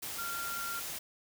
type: tone in noise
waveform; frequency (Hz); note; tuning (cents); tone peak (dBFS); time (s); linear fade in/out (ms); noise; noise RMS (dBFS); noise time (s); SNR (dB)
sine; 1383; F6; -17; -37; 0.18-0.8; 10; white; -40; 0.02-0.99; 0
effects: none